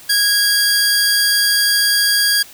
sawtooth tone pair together, 1648 / 4741 Hz, G#6 / D8, -14 / +16 cents, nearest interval octave + tritone, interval 1830 cents, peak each -12 dBFS, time 0.09-2.43 s, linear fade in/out 10 ms, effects white hiss -40 dBFS RMS until 2.53 s

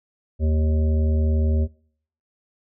harmonic tone, 77.78 Hz, D#2, in tune, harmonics 1 / 3 / 5 / 7 / 8, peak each -17 / -28 / -33 / -35 / -40 dBFS, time 0.39-1.68 s, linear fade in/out 50 ms, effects noise-tail reverb RT60 0.6 s tail -24 dB re dry

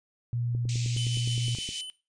sine tone, 119.6 Hz, A#2, 45 cents sharp, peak -27 dBFS, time 0.33-1.55 s, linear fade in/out 0 ms
click train, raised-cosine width 3 ms, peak -27 dBFS, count 12, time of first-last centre 0.55-1.69 s, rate 9.65 Hz
white band-pass noise, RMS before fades -40 dBFS, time 0.69-1.81 s, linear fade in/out 0 ms, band 2300 to 7500 Hz, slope 48 dB/octave
square tone with tremolo, 3027 Hz, F#7, 39 cents sharp, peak -33 dBFS, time 0.97-1.9 s, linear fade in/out 0 ms, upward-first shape sine, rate 6.4 Hz, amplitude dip 45%
effects noise-tail reverb RT60 0.3 s tail -17 dB re dry + resampled to 22050 Hz

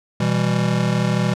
square chord, E minor, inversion second, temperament just, 123.61 / 164.81 / 197.78 Hz, B2 / E3 / G3, +2 / 0 / +16 cents, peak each -22 dBFS, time 0.2-1.34 s, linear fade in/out 5 ms, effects low-pass 7000 Hz 12 dB/octave

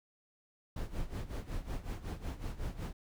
brown noise with tremolo, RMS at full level -36 dBFS, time 0.76-2.93 s, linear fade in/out 5 ms, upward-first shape sine, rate 5.4 Hz, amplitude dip 80%, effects none

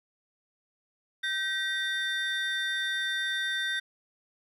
triangle tone cluster, 1550 / 1909 / 3598 Hz, G6 / A#6 / A7, -20 / +41 / +38 cents, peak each -30 / -32 / -31 dBFS, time 1.23-3.8 s, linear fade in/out 10 ms, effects none

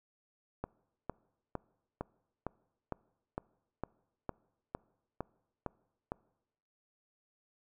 click train, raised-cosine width 1 ms, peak -22 dBFS, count 13, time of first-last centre 0.64-6.119 s, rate 2.19 Hz, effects noise-tail reverb RT60 0.9 s tail -24 dB re dry

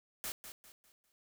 white noise with echo, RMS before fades -40 dBFS, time 0.24-0.32 s, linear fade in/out 0 ms, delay 200 ms, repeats 4, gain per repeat -9 dB, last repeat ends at 1.12 s, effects none

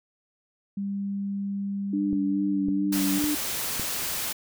sine tone with pitch glide, 199 to 194.57 Hz, G3 to G3, +26 to -13 cents, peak -27 dBFS, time 0.77-3.19 s, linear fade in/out 5 ms, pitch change -39 cents, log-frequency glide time 2.05-2.71 s
sine tone with vibrato, 293.7 Hz, D4, in tune, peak -24 dBFS, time 1.93-3.35 s, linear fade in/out 5 ms, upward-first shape sine, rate 2.4 Hz, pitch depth 30 cents each way
click train, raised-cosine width 3 ms, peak -21 dBFS, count 4, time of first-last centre 2.13-3.797 s, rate 1.8 Hz
white noise, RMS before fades -30 dBFS, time 2.92-4.33 s, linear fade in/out 10 ms
effects none

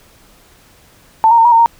sine tone with pitch steps, 888 / 933 / 909 / 956 / 914 / 930 Hz, A5 / A#5 / A#5 / A#5 / A#5 / A#5, +16 / +1 / -44 / +43 / -34 / -4 cents, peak -5 dBFS, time 1.24-1.66 s, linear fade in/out 0 ms, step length 70 ms, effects pink hiss -47 dBFS RMS until 1.79 s

